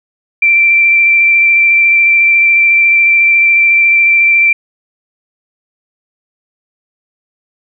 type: tone with vibrato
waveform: sine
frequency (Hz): 2349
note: D7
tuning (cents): 0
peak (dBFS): -5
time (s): 0.42-4.53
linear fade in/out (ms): 5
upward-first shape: square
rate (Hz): 14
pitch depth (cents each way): 9
effects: none

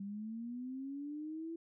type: linear sweep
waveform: sine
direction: up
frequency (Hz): 194.9 to 334.4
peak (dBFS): -40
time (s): 0-1.56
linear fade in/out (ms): 5
effects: none

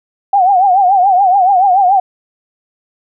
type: tone with vibrato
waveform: sine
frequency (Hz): 760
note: F#5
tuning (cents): +46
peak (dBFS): -6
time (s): 0.33-2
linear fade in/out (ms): 5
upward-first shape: triangle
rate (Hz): 7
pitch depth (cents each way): 140
effects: none

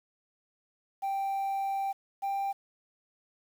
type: tone pair in turn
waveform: sine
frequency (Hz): 784 / 789.5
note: G5 / G5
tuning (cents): 0 / +12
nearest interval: unison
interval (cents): 12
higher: second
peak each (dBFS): -26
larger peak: neither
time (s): 1.02-1.93 / 2.22-2.53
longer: first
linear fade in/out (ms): 20
effects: tanh soft clip ceiling -28 dBFS + 9-bit

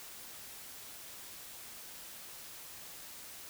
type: silence
effects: white hiss -49 dBFS RMS until 3.49 s

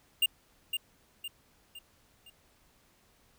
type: tone with echo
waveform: square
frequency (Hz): 2807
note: F7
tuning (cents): +8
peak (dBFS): -23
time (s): 0.22-0.26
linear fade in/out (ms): 5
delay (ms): 510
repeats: 4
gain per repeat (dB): -7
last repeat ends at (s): 2.3
effects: pink hiss -66 dBFS RMS until 3.38 s

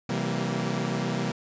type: chord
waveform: sawtooth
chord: C dominant seventh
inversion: none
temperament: equal with one note detuned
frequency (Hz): 130.81 / 164.81 / 192.41 / 233.1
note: C3 / E3 / G3 / Bb3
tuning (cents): 0 / 0 / -32 / 0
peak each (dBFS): -28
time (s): 0.09-1.32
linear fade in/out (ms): 5
effects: resampled to 16000 Hz

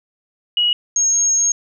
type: tone pair in turn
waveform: sine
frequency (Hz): 2907 / 6526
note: F#7 / G#8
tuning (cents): -31 / -31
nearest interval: octave + major second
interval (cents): 1400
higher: second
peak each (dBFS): -13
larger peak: neither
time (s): 0.57-0.73 / 0.96-1.52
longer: second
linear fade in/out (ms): 2
effects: none

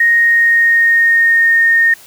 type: tone with pitch glide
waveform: sine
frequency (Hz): 1864.7 to 1840.1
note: A#6 to A#6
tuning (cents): 0 to -23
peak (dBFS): -7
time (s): 0-1.94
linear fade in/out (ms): 5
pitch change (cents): -23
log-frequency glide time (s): 0.2-1.54
effects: white hiss -40 dBFS RMS until 2.06 s

